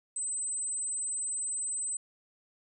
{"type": "tone", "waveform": "sine", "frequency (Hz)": 8090, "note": "B8", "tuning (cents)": 41, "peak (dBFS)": -31, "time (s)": [0.16, 1.97], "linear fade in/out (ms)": 5, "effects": []}